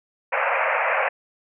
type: band-pass noise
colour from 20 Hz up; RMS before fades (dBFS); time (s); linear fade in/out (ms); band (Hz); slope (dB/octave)
pink; -22; 0.32-1.09; 10; 500 to 2600; 96
effects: none